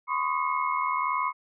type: tone cluster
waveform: sine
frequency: 1011 / 1092 / 1236 / 2177 Hz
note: B5 / C#6 / D#6 / C#7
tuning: +40 / -26 / -12 / -32 cents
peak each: -28 / -29 / -32 / -34 dBFS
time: 0.07-1.33 s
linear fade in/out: 50 ms
effects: none